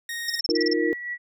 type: tone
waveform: sawtooth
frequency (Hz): 1864.7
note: A#6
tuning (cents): 0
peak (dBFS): -26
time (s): 0.09-0.4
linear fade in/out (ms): 2
type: tone bursts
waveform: sine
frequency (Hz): 5370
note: E8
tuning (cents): +31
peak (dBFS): -22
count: 9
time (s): 0.28-0.734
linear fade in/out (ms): 5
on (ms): 22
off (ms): 32
type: chord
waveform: sine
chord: Eb suspended second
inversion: none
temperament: equal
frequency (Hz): 311.1 / 349.2 / 466.2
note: Eb4 / F4 / Bb4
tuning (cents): 0 / 0 / 0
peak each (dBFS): -25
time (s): 0.49-0.93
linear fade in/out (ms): 0
type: tone with tremolo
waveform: sine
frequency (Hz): 1939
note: B6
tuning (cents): -32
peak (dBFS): -27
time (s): 0.54-1.18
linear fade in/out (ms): 50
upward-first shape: sine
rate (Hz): 3.8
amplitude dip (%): 50
effects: none